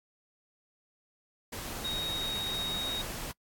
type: tone in noise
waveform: sine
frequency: 3764 Hz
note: A#7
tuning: 16 cents sharp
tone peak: -32 dBFS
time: 1.84-3.02 s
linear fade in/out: 10 ms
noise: pink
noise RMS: -39 dBFS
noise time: 1.52-3.32 s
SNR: +4 dB
effects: noise-tail reverb RT60 0.1 s tail -26 dB re dry + AAC 64 kbps